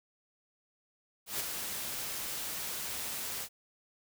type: noise with ADSR envelope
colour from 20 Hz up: white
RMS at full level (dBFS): -33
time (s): 1.26-3.49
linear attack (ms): 140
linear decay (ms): 12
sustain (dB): -5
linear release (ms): 67
effects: none